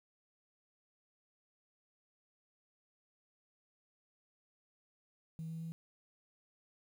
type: tone with pitch steps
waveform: sine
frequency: 161.6 / 163.01 / 164.42 Hz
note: E3 / E3 / E3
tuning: -34 / -19 / -4 cents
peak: -39 dBFS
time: 5.39-5.72 s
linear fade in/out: 0 ms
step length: 110 ms
effects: tanh soft clip ceiling -36 dBFS + 11-bit